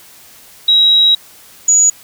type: tone pair in turn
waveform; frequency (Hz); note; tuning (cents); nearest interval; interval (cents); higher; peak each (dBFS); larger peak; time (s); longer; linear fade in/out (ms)
sine; 3845 / 6837; B7 / G#8; -47 / +49; minor seventh; 996; second; -6; neither; 0.68-1.15 / 1.68-1.9; first; 5
effects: white hiss -41 dBFS RMS until 2.03 s